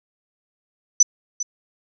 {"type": "tone with echo", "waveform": "sine", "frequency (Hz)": 5990, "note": "F#8", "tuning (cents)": 20, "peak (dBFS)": -8, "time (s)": [1, 1.03], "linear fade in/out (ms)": 5, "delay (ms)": 400, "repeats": 1, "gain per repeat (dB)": -14, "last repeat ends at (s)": 1.43, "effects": []}